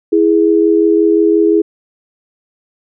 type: tone pair together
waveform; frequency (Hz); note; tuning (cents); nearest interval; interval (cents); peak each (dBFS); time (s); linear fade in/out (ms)
sine; 329.6 / 415.3; E4 / G#4; 0 / 0; major third; 400; -10; 0.12-1.62; 10
effects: none